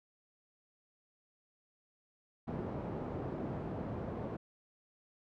pink band-pass noise, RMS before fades -40 dBFS, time 2.47-4.37 s, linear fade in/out 10 ms, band 100 to 650 Hz, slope 12 dB/octave, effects none

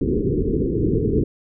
white low-pass noise, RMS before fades -20 dBFS, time 0.01-1.24 s, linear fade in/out 5 ms, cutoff 460 Hz, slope 96 dB/octave, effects none

